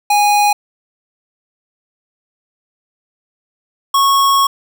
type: tone pair in turn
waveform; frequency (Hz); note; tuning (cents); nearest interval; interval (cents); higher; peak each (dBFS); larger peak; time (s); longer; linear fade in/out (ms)
square; 825 / 1101.2; G#5 / C#6; -12 / -12; perfect fourth; 500; second; -10; neither; 0.1-0.53 / 3.94-4.47; second; 5
effects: none